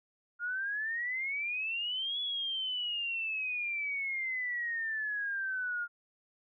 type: exponential two-way sweep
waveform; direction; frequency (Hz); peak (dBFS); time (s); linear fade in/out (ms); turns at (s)
sine; up then down; 1408 to 3412 to 1408; -32; 0.39-5.88; 50; 2.2
effects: none